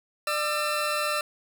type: tone pair together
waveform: 20% pulse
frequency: 598.6 / 1343 Hz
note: D5 / E6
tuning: +33 / +32 cents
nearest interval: octave + major second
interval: 1399 cents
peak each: -23 dBFS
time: 0.27-1.21 s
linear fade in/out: 2 ms
effects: 9-bit